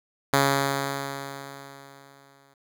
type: tone with exponential decay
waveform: 5% pulse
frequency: 138.59 Hz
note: C#3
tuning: in tune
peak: -6 dBFS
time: 0.33-2.54 s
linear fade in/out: 5 ms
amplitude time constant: 480 ms
effects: none